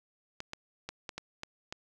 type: clicks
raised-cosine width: 0.2 ms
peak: -21 dBFS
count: 7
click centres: 0.404 / 0.534 / 0.89 / 1.092 / 1.18 / 1.434 / 1.725 s
effects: none